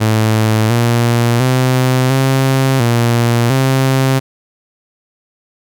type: tone with pitch steps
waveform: sawtooth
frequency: 109.6 / 118.3 / 128.5 / 133.4 / 118.1 / 132.9 Hz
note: A2 / A#2 / C3 / C3 / A#2 / C3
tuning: -6 / +26 / -31 / +34 / +23 / +27 cents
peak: -6 dBFS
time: 0-4.2 s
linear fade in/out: 20 ms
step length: 700 ms
effects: none